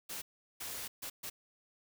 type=noise bursts at uneven times; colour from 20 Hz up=white; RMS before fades=-42 dBFS; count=4; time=0.09-0.22 / 0.6-0.88 / 1.02-1.1 / 1.23-1.3 s; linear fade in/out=10 ms; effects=none